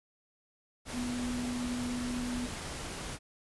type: tone in noise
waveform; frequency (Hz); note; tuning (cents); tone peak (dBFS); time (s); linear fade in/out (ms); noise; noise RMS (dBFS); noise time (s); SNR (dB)
sine; 245.5; B3; -10; -33; 0.92-2.49; 50; pink; -40; 0.85-3.19; +4
effects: resampled to 24000 Hz